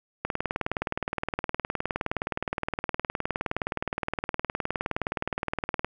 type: click train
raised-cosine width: 0.5 ms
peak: -12 dBFS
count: 109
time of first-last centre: 0.25-5.846 s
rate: 19.3 Hz
effects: none